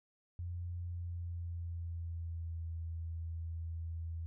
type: tone with pitch glide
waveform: sine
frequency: 87.31 to 82.6 Hz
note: F2 to E2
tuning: 0 to +4 cents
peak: -38 dBFS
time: 0.39-4.26 s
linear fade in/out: 0 ms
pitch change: -96 cents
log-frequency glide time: 0.82-2.65 s
effects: none